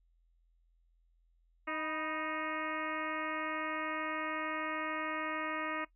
harmonic tone with a mistuned harmonic, 311.1 Hz, D#4, in tune, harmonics 1 / 2 / 3 / 4 / 5 / 6 / 7 / 8 / 9, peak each -42 / -43 / -45 / -40 / -48 / -43 / -44 / -48 / -52 dBFS, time 1.67-5.85 s, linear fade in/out 10 ms, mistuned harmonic 3, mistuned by +71 cents, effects noise-tail reverb RT60 0.1 s tail -17 dB re dry + added 42 Hz sine -67 dBFS peak until 5.95 s

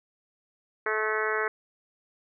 harmonic tone with a mistuned harmonic, 216.4 Hz, A3, 29 cents flat, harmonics 2 / 3 / 4 / 5 / 6 / 7 / 8 / 9 / 10, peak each -30 / -38 / -38 / -35 / -34 / -32 / -34 / -34 / -39 dBFS, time 0.86-1.48 s, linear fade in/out 2 ms, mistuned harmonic 10, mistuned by +20 cents, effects none

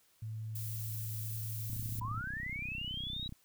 sine tone, 110 Hz, A2, in tune, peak -38 dBFS, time 0.22-2.2 s, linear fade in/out 5 ms
violet noise, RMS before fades -44 dBFS, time 0.55-2 s, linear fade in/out 5 ms
click train, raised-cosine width 5 ms, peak -33 dBFS, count 52, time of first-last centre 1.7-3.324 s, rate 31.4 Hz
sine linear sweep, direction up, 952 to 3900 Hz, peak -38 dBFS, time 2.01-3.28 s, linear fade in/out 5 ms
effects white hiss -69 dBFS RMS until 3.44 s

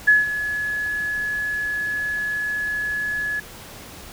sine tone with ADSR envelope, 1699 Hz, G#6, 39 cents sharp, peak -9 dBFS, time 0.07-3.4 s, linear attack 15 ms, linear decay 170 ms, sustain -13 dB, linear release 6 ms, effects pink hiss -40 dBFS RMS until 4.12 s

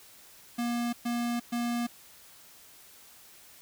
square tone bursts, 238.1 Hz, A#3, 37 cents sharp, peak -29 dBFS, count 3, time 0.58-1.87 s, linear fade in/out 10 ms, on 350 ms, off 120 ms, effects white hiss -54 dBFS RMS until 3.61 s

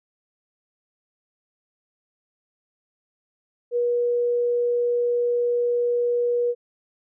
sine tone, 481.6 Hz, B4, 44 cents flat, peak -19 dBFS, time 3.71-6.55 s, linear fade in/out 50 ms, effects none

